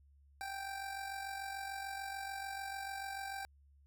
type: tone with amplitude modulation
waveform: 25% pulse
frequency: 784 Hz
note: G5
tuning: in tune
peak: -35 dBFS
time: 0.41-3.45 s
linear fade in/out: 0 ms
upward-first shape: sine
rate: 46.8 Hz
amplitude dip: 50%
effects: added 70 Hz sine -62 dBFS peak until 3.86 s